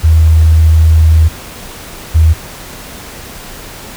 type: tone pair in turn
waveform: sine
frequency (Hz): 79.9 / 79.9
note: D#2 / D#2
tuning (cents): +47 / +47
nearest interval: unison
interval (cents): 0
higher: neither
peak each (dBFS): -3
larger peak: neither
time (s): 0.03-1.29 / 2.14-2.34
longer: first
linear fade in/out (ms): 20
effects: pink hiss -29 dBFS RMS until 3.96 s